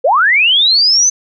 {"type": "linear sweep", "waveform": "sine", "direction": "up", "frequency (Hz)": [460.1, 6230], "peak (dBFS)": -7, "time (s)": [0.04, 1.1], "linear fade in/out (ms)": 10, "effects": []}